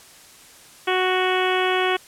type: harmonic tone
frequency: 370 Hz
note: F#4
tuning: in tune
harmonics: 1 / 2 / 3 / 4 / 5 / 6 / 7 / 8 / 9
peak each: -22 / -25 / -27 / -28 / -29 / -30 / -30 / -31 / -32 dBFS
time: 0.87-1.97 s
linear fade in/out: 10 ms
effects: white hiss -47 dBFS RMS until 2.07 s + low-pass 11000 Hz 12 dB/octave